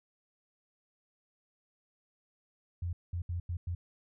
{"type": "tone bursts at uneven times", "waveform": "sine", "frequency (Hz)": 87.1, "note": "F2", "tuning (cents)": -4, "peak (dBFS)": -32, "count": 5, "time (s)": [[2.82, 2.93], [3.13, 3.22], [3.29, 3.4], [3.49, 3.57], [3.67, 3.75]], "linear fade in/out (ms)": 5, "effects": []}